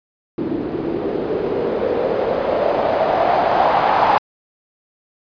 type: noise with low-pass filter sweep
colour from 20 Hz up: blue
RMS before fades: -18 dBFS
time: 0.38-4.18 s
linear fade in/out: 0 ms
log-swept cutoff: 310 to 890 Hz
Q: 3.5
effects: resampled to 11025 Hz